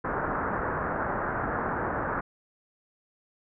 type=low-pass noise; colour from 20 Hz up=white; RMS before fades=-30 dBFS; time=0.04-2.21 s; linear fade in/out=10 ms; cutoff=1600 Hz; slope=48 dB/octave; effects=none